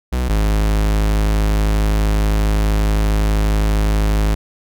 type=tone pair in turn; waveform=45% pulse; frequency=62.5 / 52.33 Hz; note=B1 / G#1; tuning=+21 / +14 cents; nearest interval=minor third; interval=307 cents; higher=first; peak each=-16 / -13 dBFS; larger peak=second; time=0.12-0.29 / 0.29-4.35 s; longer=second; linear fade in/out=10 ms; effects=none